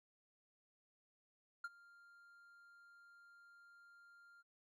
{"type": "tone with ADSR envelope", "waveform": "triangle", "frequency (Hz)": 1396.9, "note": "F6", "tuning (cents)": 0, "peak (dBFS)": -38, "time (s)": [1.64, 4.43], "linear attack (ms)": 5, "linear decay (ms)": 37, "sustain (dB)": -22, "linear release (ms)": 28, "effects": []}